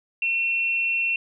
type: tone pair together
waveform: sine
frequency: 2442 / 2712 Hz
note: D#7 / E7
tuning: -33 / +49 cents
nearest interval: major second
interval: 182 cents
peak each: -32 / -21 dBFS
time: 0.22-1.16 s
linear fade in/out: 2 ms
effects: none